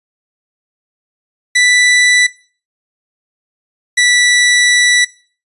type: tone pair in turn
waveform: sawtooth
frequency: 1975.5 / 1961.9 Hz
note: B6 / B6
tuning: 0 / -12 cents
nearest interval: unison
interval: 12 cents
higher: first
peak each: -4 dBFS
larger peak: neither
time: 1.55-2.27 / 3.97-5.05 s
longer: second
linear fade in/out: 10 ms
effects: noise-tail reverb RT60 0.4 s tail -19 dB re dry + resampled to 24000 Hz

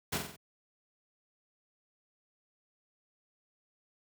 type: noise with echo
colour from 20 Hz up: pink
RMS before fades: -32 dBFS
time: 0.12-0.18 s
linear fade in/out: 10 ms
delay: 46 ms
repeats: 4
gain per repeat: -5 dB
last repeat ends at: 0.364 s
effects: high-pass 100 Hz 12 dB/octave

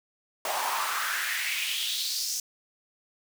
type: noise with high-pass filter sweep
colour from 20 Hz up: pink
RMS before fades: -30 dBFS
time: 0.45-2.4 s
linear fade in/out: 2 ms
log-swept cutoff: 710 to 6000 Hz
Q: 3.7
effects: none

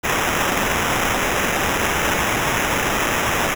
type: noise with sample-and-hold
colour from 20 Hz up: white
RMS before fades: -20 dBFS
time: 0.03-3.55 s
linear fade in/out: 20 ms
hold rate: 4410 Hz
effects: none

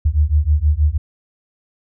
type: beating tone pair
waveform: sine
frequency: 72.4 / 78.7 Hz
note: D2 / D#2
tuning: -24 / +20 cents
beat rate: 6.3 Hz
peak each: -15 dBFS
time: 0.05-0.98 s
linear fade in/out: 10 ms
effects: none

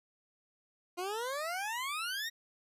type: exponential sweep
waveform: 20% pulse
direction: up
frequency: 345.5 to 1914 Hz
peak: -30 dBFS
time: 0.97-2.3 s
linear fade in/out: 20 ms
effects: resampled to 32000 Hz

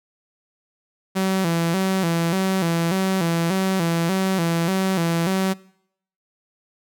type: tone with vibrato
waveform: sawtooth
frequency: 178.5 Hz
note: F3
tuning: 38 cents sharp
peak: -15 dBFS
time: 1.15-5.54 s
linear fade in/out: 20 ms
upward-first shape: square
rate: 1.7 Hz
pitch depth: 110 cents each way
effects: noise-tail reverb RT60 0.7 s tail -22 dB re dry

